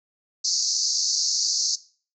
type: band-pass noise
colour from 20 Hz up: pink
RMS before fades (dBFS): -24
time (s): 0.44-1.76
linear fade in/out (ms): 10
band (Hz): 4400 to 6700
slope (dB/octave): 96
effects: noise-tail reverb RT60 0.4 s tail -18 dB re dry